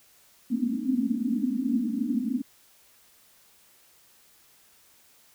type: band-pass noise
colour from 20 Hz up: pink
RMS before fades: -27 dBFS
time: 0.5-2.42 s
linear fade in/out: 10 ms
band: 220 to 280 Hz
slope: 96 dB/octave
effects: white hiss -59 dBFS RMS until 5.34 s